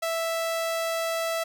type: tone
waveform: sawtooth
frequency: 659.3 Hz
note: E5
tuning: in tune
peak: -22 dBFS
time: 0.02-1.44 s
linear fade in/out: 10 ms
effects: none